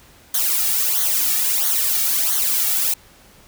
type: noise with flanger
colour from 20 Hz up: blue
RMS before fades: -19 dBFS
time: 0.34-2.94 s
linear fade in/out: 5 ms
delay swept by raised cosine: 0.39 to 1.99 ms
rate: 1.5 Hz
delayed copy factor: -0.75
effects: pink hiss -49 dBFS RMS until 3.47 s